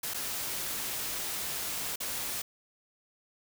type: noise with dropouts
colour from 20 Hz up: white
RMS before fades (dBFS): -35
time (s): 0.03-2.42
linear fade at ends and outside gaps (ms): 5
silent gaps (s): 0.138-0.143 / 1.959-2.002
effects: none